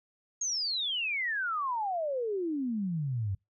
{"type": "exponential sweep", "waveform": "sine", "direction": "down", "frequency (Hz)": [6645, 92.5], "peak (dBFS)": -29, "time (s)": [0.41, 3.35], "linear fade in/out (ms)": 5, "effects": ["noise-tail reverb RT60 0.2 s tail -26 dB re dry"]}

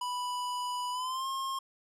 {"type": "tone with pitch glide", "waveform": "square", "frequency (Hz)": [987.8, 1071], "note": ["B5", "C6"], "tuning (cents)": [0, 40], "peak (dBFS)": -33, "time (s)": [0.01, 1.59], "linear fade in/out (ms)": 5, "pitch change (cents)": 140, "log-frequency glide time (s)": [0.91, 1.27], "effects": ["low-pass 11000 Hz 12 dB/octave"]}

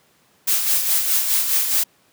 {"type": "noise with tremolo", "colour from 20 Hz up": "blue", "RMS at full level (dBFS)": -17, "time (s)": [0.47, 1.84], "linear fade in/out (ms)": 10, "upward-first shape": "sine", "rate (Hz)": 4.8, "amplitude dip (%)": 50, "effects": ["pink hiss -58 dBFS RMS until 2.12 s", "high-pass 150 Hz 12 dB/octave"]}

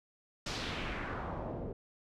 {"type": "noise with low-pass filter sweep", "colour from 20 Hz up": "pink", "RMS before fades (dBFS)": -39, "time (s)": [0.46, 1.73], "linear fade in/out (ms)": 5, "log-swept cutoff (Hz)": [5700, 420], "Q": 1.7, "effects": []}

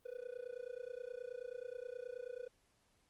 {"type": "tone with amplitude modulation", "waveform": "triangle", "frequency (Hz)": 493.9, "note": "B4", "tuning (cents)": 0, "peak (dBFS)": -38, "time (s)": [0.05, 2.48], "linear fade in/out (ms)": 10, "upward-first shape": "sine", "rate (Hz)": 29.4, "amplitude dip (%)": 100, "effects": ["pink hiss -75 dBFS RMS until 3.09 s", "Opus 32 kbps"]}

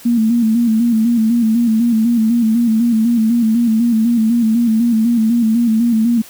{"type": "tone with vibrato", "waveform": "sine", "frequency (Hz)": 228.7, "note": "A#3", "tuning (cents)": -33, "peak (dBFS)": -10, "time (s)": [0.05, 6.22], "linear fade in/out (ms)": 10, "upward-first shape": "square", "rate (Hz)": 4, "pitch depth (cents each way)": 63, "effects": ["white hiss -39 dBFS RMS until 6.29 s"]}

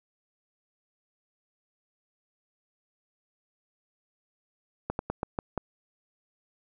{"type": "slowing click train", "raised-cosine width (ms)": 1, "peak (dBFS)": -15, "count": 6, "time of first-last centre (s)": [4.9, 5.577], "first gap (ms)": 91, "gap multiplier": 1.2, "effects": []}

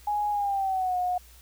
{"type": "tone with pitch glide", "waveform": "sine", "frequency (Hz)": [831, 723.4], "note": ["G#5", "F#5"], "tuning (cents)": [1, -39], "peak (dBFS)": -24, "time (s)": [0.07, 1.18], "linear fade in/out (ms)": 5, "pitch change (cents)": -240, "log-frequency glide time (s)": [0.31, 0.97], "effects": ["added 60 Hz sine -51 dBFS peak until 1.41 s", "white hiss -55 dBFS RMS until 1.41 s"]}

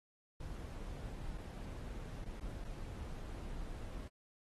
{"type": "noise with dropouts", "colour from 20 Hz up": "brown", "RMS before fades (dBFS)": -45, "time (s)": [0.4, 4.08], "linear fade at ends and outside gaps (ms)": 5, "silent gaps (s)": [[1.377, 1.381], [2.246, 2.257], [2.4, 2.407], [2.643, 2.649]], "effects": ["AAC 32 kbps"]}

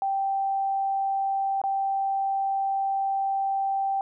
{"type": "tone with dropouts", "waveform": "sine", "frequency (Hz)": 782, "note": "G5", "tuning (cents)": -4, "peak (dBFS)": -23, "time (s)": [0.02, 4.01], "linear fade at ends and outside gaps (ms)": 1, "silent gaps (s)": [1.616, 1.638], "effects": []}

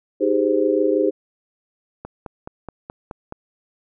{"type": "chord", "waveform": "sine", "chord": "Ab major seventh", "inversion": "second", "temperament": "just", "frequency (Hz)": [311.5, 389.3, 415.3, 519.1], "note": ["Eb4", "G4", "Ab4", "C5"], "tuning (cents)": [2, -12, 0, -14], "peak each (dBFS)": -21, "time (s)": [0.2, 1.11], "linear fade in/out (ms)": 20}
{"type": "click train", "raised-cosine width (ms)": 1, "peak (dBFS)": -18, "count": 7, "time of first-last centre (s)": [2.05, 3.324], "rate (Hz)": 4.71}
{"effects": []}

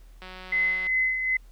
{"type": "click train", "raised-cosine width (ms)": 0.3, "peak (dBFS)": -26, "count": 121, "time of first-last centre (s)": [0.22, 0.869], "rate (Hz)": 185}
{"type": "tone with tremolo", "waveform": "sine", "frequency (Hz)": 2039, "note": "C7", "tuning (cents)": -45, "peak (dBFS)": -20, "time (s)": [0.52, 1.37], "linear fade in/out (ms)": 5, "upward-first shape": "sine", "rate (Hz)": 2.6, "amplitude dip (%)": 50}
{"effects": ["added 40 Hz sine -46 dBFS peak until 1.51 s", "pink hiss -63 dBFS RMS until 1.51 s"]}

